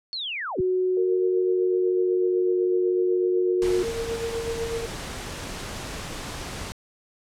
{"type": "linear sweep", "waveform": "sine", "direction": "down", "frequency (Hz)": [4436, 39], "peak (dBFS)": -28, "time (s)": [0.13, 0.61], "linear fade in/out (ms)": 0}
{"type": "tone with pitch glide", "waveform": "sine", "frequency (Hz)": [369.3, 363.2], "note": ["F#4", "F#4"], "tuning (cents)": [-3, -32], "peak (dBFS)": -20, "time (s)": [0.58, 3.83], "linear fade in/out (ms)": 5, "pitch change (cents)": -29, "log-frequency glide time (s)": [0.91, 2.57]}
{"type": "tone with tremolo", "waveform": "sine", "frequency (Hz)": 460, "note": "A#4", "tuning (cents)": -23, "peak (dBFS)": -24, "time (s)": [0.97, 4.86], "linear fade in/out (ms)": 2, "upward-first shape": "triangle", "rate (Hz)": 8, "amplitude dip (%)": 65}
{"type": "noise", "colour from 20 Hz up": "pink", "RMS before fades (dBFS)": -34, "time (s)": [3.62, 6.72], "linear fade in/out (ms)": 0}
{"effects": ["low-pass 9000 Hz 12 dB/octave"]}